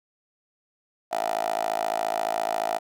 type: tone with high-pass filter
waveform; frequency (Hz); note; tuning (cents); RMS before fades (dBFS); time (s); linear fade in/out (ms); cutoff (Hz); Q
10% pulse; 54.4; A1; -19; -27; 1.11-2.79; 20; 670; 8.5
effects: none